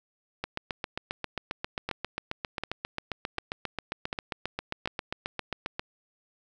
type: two click trains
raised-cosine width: 0.3 ms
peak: -15 / -15 dBFS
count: 5 / 41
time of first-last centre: 1.89-4.875 / 0.44-5.795 s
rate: 1.34 / 7.47 Hz
effects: none